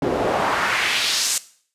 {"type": "noise with band-pass filter sweep", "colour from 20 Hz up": "pink", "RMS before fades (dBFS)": -21, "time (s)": [0.02, 1.38], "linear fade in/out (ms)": 2, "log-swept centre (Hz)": [330, 7800], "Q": 1.5, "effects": ["noise-tail reverb RT60 0.5 s tail -17 dB re dry", "resampled to 32000 Hz"]}